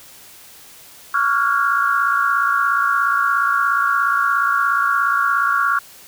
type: tone cluster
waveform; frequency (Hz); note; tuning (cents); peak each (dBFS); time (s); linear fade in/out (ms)
sine; 1123 / 1383 / 1440 / 1637; C#6 / F6 / F#6 / G#6; +22 / -17 / -47 / -25; -19 / -18 / -21 / -27; 1.14-5.79; 5
effects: white hiss -43 dBFS RMS until 6.07 s